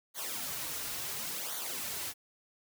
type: noise with flanger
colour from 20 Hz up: white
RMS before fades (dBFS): -38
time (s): 0.14-2.14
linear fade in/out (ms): 50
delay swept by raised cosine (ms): 0.38 to 5.48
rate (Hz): 0.71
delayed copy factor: -0.75
effects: none